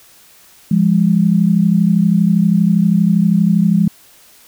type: tone pair together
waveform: sine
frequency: 171.96 / 204.5 Hz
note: F3 / G#3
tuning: -27 / -26 cents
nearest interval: minor third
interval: 301 cents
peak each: -12 dBFS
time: 0.71-3.88 s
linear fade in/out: 5 ms
effects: white hiss -46 dBFS RMS until 4.47 s